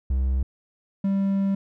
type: tone pair in turn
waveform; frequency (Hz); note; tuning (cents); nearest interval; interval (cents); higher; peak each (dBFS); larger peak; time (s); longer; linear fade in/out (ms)
triangle; 65.41 / 196.01; C2 / G3; 0 / 0; octave + perfect fifth; 1900; second; -18; neither; 0.1-0.43 / 1.04-1.55; second; 5
effects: none